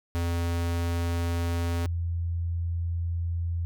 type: tone pair in turn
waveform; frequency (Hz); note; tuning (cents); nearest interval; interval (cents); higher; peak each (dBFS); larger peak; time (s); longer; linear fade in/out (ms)
square / sine; 85.3 / 84.97; F2 / F2; -40 / -47; unison; 7; first; -26; neither; 0.15-1.86 / 1.86-3.65; second; 0
effects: none